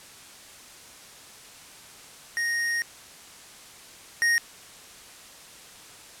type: tone pair in turn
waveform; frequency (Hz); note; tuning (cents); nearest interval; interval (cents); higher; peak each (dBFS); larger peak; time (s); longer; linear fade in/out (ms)
square; 1864.7 / 1864.7; A#6 / A#6; 0 / 0; unison; 0; neither; -25 / -20; second; 2.37-2.82 / 4.22-4.38; first; 0
effects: white hiss -47 dBFS RMS until 6.2 s + low-pass 10000 Hz 12 dB/octave